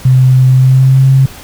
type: tone with pitch glide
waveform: sine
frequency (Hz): 129.2 to 133.76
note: C3 to C3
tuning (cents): -21 to +39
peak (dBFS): -3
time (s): 0.05-1.26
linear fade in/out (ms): 5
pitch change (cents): +60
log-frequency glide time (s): 0.51-1.07
effects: pink hiss -32 dBFS RMS until 1.43 s